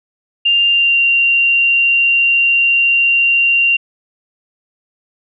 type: tone with pitch glide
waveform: sine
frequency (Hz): 2794 to 2767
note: F7 to F7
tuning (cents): 0 to -17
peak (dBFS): -9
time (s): 0.45-3.77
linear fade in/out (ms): 10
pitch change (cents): -17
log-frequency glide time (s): 0.69-0.99
effects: none